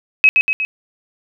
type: tone with echo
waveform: sine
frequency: 2553 Hz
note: D#7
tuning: 44 cents sharp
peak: -5 dBFS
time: 0.24-0.29 s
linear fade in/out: 0 ms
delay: 120 ms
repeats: 3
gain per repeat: -4 dB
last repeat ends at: 0.65 s
effects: none